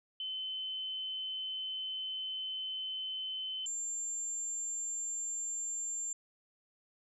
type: tone pair in turn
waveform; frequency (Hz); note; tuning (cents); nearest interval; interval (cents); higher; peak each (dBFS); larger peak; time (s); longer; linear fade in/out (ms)
sine; 3055 / 7310; G7 / A#8; -45 / -35; octave + minor third; 1510; second; -36 / -35; second; 0.2-3.66 / 3.66-6.13; first; 2
effects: none